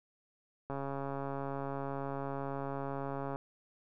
click train, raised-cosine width 1 ms, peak -25 dBFS, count 368, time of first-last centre 0.7-3.359 s, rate 138 Hz, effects none

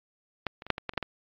clicks, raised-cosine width 0.3 ms, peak -12 / -26 / -26 / -6 / -18 / -14 / -30 / -10 / -17 dBFS, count 9, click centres 0.467 / 0.621 / 0.666 / 0.703 / 0.781 / 0.893 / 0.936 / 0.977 / 1.027 s, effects low-pass 4000 Hz 12 dB/octave + AAC 32 kbps

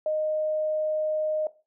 sine tone, 618 Hz, D#5, 12 cents flat, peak -23 dBFS, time 0.06-1.47 s, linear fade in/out 2 ms, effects noise-tail reverb RT60 0.3 s tail -17 dB re dry

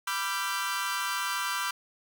sawtooth chord, G dominant seventh, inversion first, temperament equal with one note detuned, 987.8 / 1174.7 / 1365.8 / 1568 Hz, B5 / D6 / F6 / G6, 0 / 0 / -39 / 0 cents, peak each -31 dBFS, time 0.07-1.71 s, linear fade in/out 5 ms, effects none

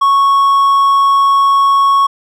triangle tone, 1106 Hz, C#6, 4 cents flat, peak -5 dBFS, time 0.01-2.07 s, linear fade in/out 10 ms, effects none

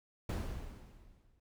brown noise with exponential decay, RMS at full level -32 dBFS, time 0.29-1.4 s, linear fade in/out 5 ms, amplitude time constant 240 ms, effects none

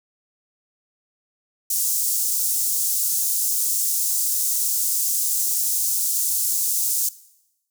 pink high-pass noise, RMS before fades -22 dBFS, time 1.7-7.09 s, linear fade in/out 5 ms, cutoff 6600 Hz, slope 24 dB/octave, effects noise-tail reverb RT60 0.9 s tail -19 dB re dry

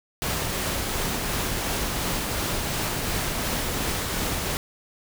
pink noise with tremolo, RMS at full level -26 dBFS, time 0.22-4.57 s, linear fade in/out 0 ms, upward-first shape triangle, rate 2.8 Hz, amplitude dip 25%, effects none

